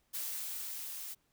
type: noise with level ramp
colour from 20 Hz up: blue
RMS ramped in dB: -38 to -44 dBFS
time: 0.13-1.15 s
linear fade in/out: 20 ms
effects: pink hiss -75 dBFS RMS until 1.32 s